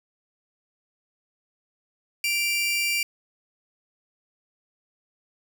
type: tone pair together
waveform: sawtooth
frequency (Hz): 2349 / 2794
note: D7 / F7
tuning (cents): 0 / 0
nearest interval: minor third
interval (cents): 300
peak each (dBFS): -20 / -27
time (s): 2.24-3.03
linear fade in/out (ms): 2
effects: none